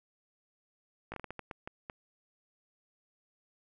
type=slowing click train; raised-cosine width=0.5 ms; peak=-25 dBFS; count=10; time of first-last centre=1.12-1.898 s; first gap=18 ms; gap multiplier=1.37; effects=none